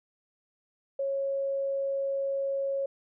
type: tone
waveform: sine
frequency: 549 Hz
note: C#5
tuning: 17 cents flat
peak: -27 dBFS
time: 0.99-2.86 s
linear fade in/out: 5 ms
effects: none